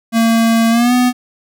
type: tone with pitch glide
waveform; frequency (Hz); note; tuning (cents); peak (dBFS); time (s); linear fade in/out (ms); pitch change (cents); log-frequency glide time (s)
square; 227.8 to 248.4; A#3 to B3; -40 to +10; -10; 0.12-1.13; 50; +150; 0.7-0.93
effects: none